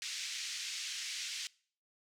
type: band-pass noise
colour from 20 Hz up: white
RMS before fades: -41 dBFS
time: 0.02-1.47 s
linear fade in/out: 0 ms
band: 2000 to 6500 Hz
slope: 24 dB/octave
effects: noise-tail reverb RT60 0.5 s tail -23 dB re dry